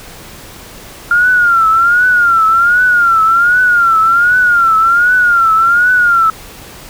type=tone with vibrato; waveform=sine; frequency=1396.9 Hz; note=F6; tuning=in tune; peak=-6 dBFS; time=1.11-6.3 s; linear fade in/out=2 ms; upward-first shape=triangle; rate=1.3 Hz; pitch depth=130 cents each way; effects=pink hiss -33 dBFS RMS until 6.89 s